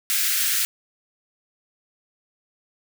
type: high-pass noise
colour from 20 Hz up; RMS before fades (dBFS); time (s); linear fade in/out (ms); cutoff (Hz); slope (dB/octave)
white; -22; 0.1-0.65; 0; 1400; 48
effects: none

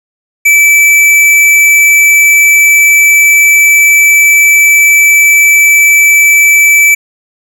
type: tone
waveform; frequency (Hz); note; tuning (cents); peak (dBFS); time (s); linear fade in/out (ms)
square; 2313; D7; -27; -3; 0.45-6.95; 10
effects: none

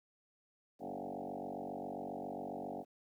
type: tone with frequency modulation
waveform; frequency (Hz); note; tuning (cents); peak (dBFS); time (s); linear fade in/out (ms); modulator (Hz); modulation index
sine; 493.9; B4; 0; -40; 0.79-2.85; 50; 47.4; 6.2
effects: 12-bit

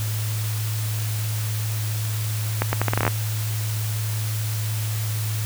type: accelerating click train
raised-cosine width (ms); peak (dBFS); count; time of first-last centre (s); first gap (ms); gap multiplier
0.5; -5; 11; 2.62-3.078; 110; 0.78
effects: added 108 Hz sine -23 dBFS peak until 5.45 s + white hiss -33 dBFS RMS until 5.45 s

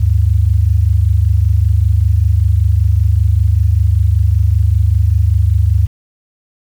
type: tone pair together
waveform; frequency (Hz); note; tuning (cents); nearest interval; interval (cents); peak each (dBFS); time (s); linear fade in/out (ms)
sine; 74.83 / 100; D2 / G2; +33 / +35; perfect fourth; 502; -11; 0-5.87; 10
effects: 7-bit

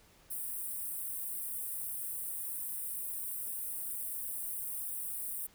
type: high-pass noise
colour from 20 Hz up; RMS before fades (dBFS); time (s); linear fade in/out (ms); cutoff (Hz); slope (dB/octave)
white; -39; 0.3-5.47; 10; 8400; 96
effects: pink hiss -63 dBFS RMS until 5.54 s

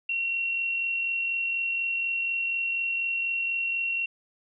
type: tone with amplitude modulation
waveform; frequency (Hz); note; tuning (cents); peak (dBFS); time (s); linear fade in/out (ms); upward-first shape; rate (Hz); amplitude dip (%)
sine; 2734; F7; -37; -24; 0.09-4.06; 5; sine; 44.1; 30
effects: none

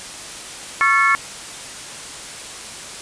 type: tone cluster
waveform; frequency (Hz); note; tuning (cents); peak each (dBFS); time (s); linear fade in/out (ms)
sine; 1106 / 1359 / 1745 / 2188; C#6 / F6 / A6 / C#7; -4 / -48 / -15 / -23; -18; 0.81-1.15; 0
effects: white hiss -33 dBFS RMS until 3.01 s + resampled to 22050 Hz

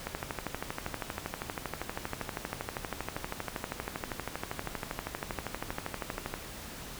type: click train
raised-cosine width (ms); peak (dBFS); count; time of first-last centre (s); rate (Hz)
0.5; -18; 80; 0.07-6.34; 12.6
effects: pink hiss -44 dBFS RMS until 6.99 s

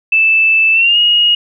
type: tone with pitch glide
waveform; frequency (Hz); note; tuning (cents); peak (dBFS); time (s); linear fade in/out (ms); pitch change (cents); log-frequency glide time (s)
sine; 2637 to 2876; E7 to F#7; 0 to -50; -7; 0.12-1.35; 5; +150; 0.73-0.98
effects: none

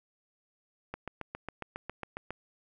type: click train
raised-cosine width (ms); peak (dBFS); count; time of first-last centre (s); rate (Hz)
0.5; -22; 11; 0.94-2.306; 7.32
effects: none

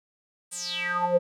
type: tone with band-pass filter sweep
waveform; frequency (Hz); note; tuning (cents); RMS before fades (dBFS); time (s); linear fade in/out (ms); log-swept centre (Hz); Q
square; 177.4; F3; +27; -27; 0.51-1.19; 20; 9500 to 450; 8.2
effects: none

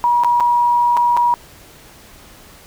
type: tone with dropouts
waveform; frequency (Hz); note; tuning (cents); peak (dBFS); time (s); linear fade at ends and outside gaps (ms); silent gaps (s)
sine; 960; B5; -49; -11; 0.04-1.34; 0; 0.236-0.246 / 0.4-0.406 / 0.968-0.973 / 1.167-1.173
effects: pink hiss -43 dBFS RMS until 2.66 s

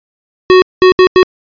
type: tone bursts at uneven times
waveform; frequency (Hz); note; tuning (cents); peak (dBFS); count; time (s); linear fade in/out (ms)
square; 370; F#4; 0; -3; 4; 0.5-0.62 / 0.82-0.92 / 0.99-1.07 / 1.16-1.23; 0
effects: resampled to 11025 Hz

